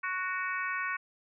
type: harmonic tone with a mistuned harmonic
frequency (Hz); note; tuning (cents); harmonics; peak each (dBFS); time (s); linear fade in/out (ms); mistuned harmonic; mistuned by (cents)
370; F#4; 0; 3 / 4 / 5 / 6 / 7; -36 / -35 / -37 / -39 / -43; 0.03-0.97; 10; 6; +31
effects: none